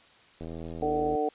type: click train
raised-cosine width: 2 ms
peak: -26 dBFS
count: 62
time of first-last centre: 0.41-1.152 s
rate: 82.2 Hz
type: harmonic tone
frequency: 150 Hz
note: D3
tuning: 37 cents sharp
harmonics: 2 / 3 / 4 / 5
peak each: -33 / -28 / -36 / -29 dBFS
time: 0.82-1.29 s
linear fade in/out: 5 ms
effects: white hiss -57 dBFS RMS until 1.34 s + resampled to 8000 Hz